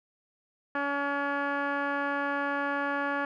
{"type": "tone with low-pass filter", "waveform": "15% pulse", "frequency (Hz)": 283, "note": "C#4", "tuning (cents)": 36, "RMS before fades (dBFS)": -30, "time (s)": [0.75, 3.25], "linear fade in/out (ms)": 2, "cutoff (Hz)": 1700, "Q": 9.5, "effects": []}